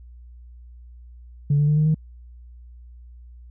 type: tone with pitch steps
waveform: sine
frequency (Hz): 144.1 / 147.04 / 150.05 / 153.11 / 156.24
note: D3 / D3 / D3 / D#3 / D#3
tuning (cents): -33 / +2 / +38 / -28 / +8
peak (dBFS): -14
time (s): 1.5-1.945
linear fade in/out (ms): 5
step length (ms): 89
effects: tanh soft clip ceiling -12 dBFS + added 60 Hz sine -41 dBFS peak until 3.5 s